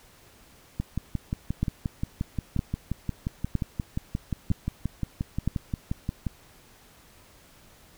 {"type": "two click trains", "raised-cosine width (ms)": 5, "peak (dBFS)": [-12, -15], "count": [5, 32], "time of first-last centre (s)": [[1.63, 5.476], [0.8, 6.267]], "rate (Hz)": [1.04, 5.67], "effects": ["pink hiss -55 dBFS RMS until 7.97 s"]}